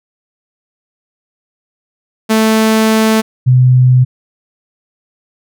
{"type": "tone pair in turn", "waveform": ["sawtooth", "sine"], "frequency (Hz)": [220, 126.93], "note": ["A3", "B2"], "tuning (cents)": [0, 48], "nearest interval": "minor seventh", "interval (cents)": 952, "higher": "first", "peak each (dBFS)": -4, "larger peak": "neither", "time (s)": [[2.29, 3.22], [3.46, 4.05]], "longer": "first", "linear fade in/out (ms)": 20, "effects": []}